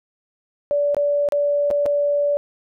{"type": "tone with dropouts", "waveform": "sine", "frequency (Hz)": 578, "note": "D5", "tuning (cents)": -28, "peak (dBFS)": -16, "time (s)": [0.71, 2.37], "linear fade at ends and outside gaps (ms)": 0, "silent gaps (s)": [[0.946, 0.967], [1.288, 1.322], [1.704, 1.711], [1.857, 1.862]], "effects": []}